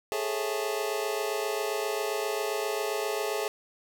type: chord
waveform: sawtooth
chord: A major seventh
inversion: third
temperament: just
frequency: 412.5 / 440 / 550 / 660 Hz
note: G#4 / A4 / C#5 / E5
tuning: -12 / 0 / -14 / +2 cents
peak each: -28 / -29 / -32 / -32 dBFS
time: 0.12-3.48 s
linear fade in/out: 0 ms
effects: none